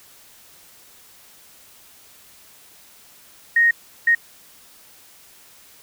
sine tone bursts at uneven times, 1864.7 Hz, A#6, in tune, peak -12 dBFS, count 2, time 3.56-3.71 / 4.07-4.15 s, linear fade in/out 5 ms, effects white hiss -49 dBFS RMS until 5.82 s

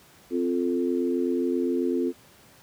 sine chord, F major, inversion second, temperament equal, 261.6 / 349.2 / 440 Hz, C4 / F4 / A4, 0 / 0 / 0 cents, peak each -26 / -26 / -30 dBFS, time 0.3-2.13 s, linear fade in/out 50 ms, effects pink hiss -54 dBFS RMS until 2.62 s + high-pass 80 Hz 12 dB/octave

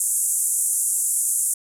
white band-pass noise, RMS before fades -22 dBFS, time 0-1.54 s, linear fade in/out 5 ms, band 7400 to 11000 Hz, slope 48 dB/octave, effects none

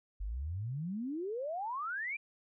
sine exponential sweep, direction up, 45.18 to 2434 Hz, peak -35 dBFS, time 0.2-2.17 s, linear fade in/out 10 ms, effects none

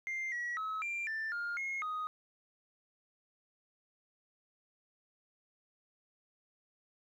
sine tone with pitch steps, 2099 / 1923 / 1287 / 2374 / 1775 / 1411 / 2157 / 1248 Hz, C7 / B6 / E6 / D7 / A6 / F6 / C#7 / D#6, +5 / -47 / -42 / +18 / +15 / +17 / -48 / +5 cents, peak -33 dBFS, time 0.07-2.07 s, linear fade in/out 0 ms, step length 250 ms, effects tanh soft clip ceiling -33 dBFS + 12-bit

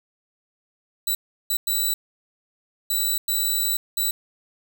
5% pulse tone bursts at uneven times, 3951 Hz, B7, in tune, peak -13 dBFS, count 6, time 1.07-1.15 / 1.5-1.57 / 1.67-1.94 / 2.9-3.18 / 3.28-3.77 / 3.97-4.11 s, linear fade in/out 5 ms, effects none

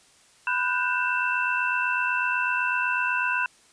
sine tone cluster, 996 / 1466 / 1554 / 2673 Hz, B5 / F#6 / G6 / E7, +14 / -16 / -16 / +23 cents, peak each -28 dBFS, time 0.47-3.46 s, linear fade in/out 2 ms, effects white hiss -57 dBFS RMS until 3.72 s + resampled to 22050 Hz

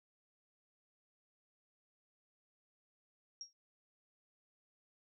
sine tone with exponential decay, 5600 Hz, F8, 4 cents sharp, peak -40 dBFS, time 3.41-3.53 s, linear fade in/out 1 ms, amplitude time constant 25 ms, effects none

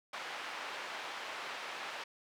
pink band-pass noise, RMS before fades -43 dBFS, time 0.13-2.04 s, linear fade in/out 5 ms, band 790 to 3200 Hz, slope 12 dB/octave, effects none

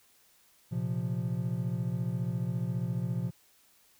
triangle chord, Bb suspended second, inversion none, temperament just, 116.54 / 131.11 / 174.81 Hz, Bb2 / C3 / F3, 0 / +4 / +2 cents, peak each -32 dBFS, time 0.71-3.31 s, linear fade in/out 20 ms, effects white hiss -64 dBFS RMS until 3.99 s

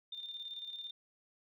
sine tone with tremolo, 3606 Hz, A7, 42 cents sharp, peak -40 dBFS, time 0.12-0.91 s, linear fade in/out 5 ms, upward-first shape square, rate 18 Hz, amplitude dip 50%, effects none

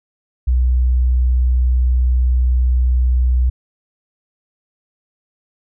sine tone, 62.3 Hz, B1, 16 cents sharp, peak -11 dBFS, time 0.47-3.5 s, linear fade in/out 10 ms, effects none

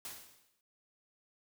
white noise with exponential decay, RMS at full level -42 dBFS, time 0.05-0.61 s, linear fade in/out 1 ms, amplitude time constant 120 ms, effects none

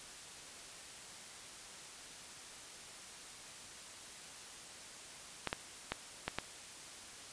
clicks, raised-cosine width 0.3 ms, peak -18 dBFS, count 5, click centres 5.473 / 5.529 / 5.92 / 6.28 / 6.386 s, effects white hiss -51 dBFS RMS until 7.32 s + resampled to 22050 Hz

